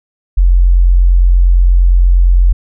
sine tone, 44.31 Hz, F1, 26 cents sharp, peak -4 dBFS, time 0.37-2.53 s, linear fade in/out 10 ms, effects none

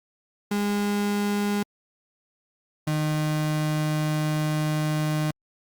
35% pulse tone pair in turn, 204.6 / 153.28 Hz, G#3 / D#3, -26 / -26 cents, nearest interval perfect fourth, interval 500 cents, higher first, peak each -21 dBFS, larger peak neither, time 0.51-1.63 / 2.87-5.31 s, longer second, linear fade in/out 5 ms, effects Opus 48 kbps

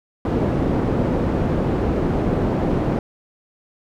white low-pass noise, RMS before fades -20 dBFS, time 0.25-2.99 s, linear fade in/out 2 ms, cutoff 380 Hz, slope 12 dB/octave, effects none

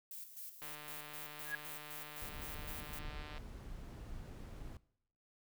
violet noise with tremolo, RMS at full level -48 dBFS, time 0.11-2.99 s, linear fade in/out 2 ms, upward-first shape square, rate 3.9 Hz, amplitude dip 60%
click train, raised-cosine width 0.3 ms, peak -34 dBFS, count 415, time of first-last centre 0.62-3.38 s, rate 150 Hz
sine tone with exponential growth, 1661.2 Hz, G#6, in tune, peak -32 dBFS, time 1.41-1.55 s, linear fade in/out 2 ms, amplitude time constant 30 ms
brown noise, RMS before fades -48 dBFS, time 2.22-4.77 s, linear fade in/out 2 ms
effects noise-tail reverb RT60 0.7 s tail -20 dB re dry

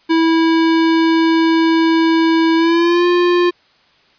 square tone with pitch glide, 326.8 to 352.3 Hz, E4 to F4, -15 to +15 cents, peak -11 dBFS, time 0.09-3.51 s, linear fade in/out 20 ms, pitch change +130 cents, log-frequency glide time 2.56-3.06 s, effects white hiss -53 dBFS RMS until 4.18 s + resampled to 11025 Hz

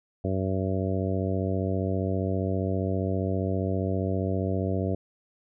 harmonic tone, 95 Hz, F#2, 46 cents sharp, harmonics 1 / 2 / 3 / 4 / 5 / 6 / 7, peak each -28 / -31 / -33 / -34 / -35 / -36 / -36 dBFS, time 0.24-4.95 s, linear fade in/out 5 ms, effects none

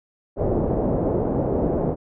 white low-pass noise, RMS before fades -22 dBFS, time 0.36-1.96 s, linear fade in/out 50 ms, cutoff 580 Hz, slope 24 dB/octave, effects none

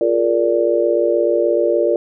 sine chord, Bb dominant seventh, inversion second, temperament just, 349.6 / 419.5 / 466.2 / 582.7 Hz, F4 / Ab4 / Bb4 / D5, +2 / +17 / 0 / -14 cents, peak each -18 / -23 / -18 / -17 dBFS, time 0.01-1.96 s, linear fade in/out 2 ms, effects none

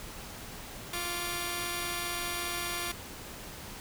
5% pulse tone pair together, 349.2 / 1155.7 Hz, F4 / D6, 0 / -28 cents, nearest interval octave + major sixth, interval 2072 cents, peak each -23 / -25 dBFS, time 0.93-2.92 s, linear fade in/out 5 ms, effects pink hiss -44 dBFS RMS until 3.8 s

